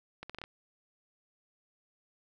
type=accelerating click train; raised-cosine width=0.3 ms; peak=-26 dBFS; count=6; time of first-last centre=0.23-0.439 s; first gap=66 ms; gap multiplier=0.77; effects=none